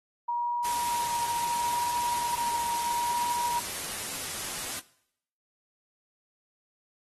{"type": "tone with vibrato", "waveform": "sine", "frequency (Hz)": 952, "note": "A#5", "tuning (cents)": 36, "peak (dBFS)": -26, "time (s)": [0.28, 3.6], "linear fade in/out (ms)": 10, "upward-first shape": "sine", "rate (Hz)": 0.74, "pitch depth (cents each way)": 12}
{"type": "noise", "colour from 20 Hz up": "white", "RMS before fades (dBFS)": -35, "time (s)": [0.64, 4.8], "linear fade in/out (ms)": 10}
{"effects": ["noise-tail reverb RT60 0.7 s tail -19 dB re dry", "AAC 32 kbps"]}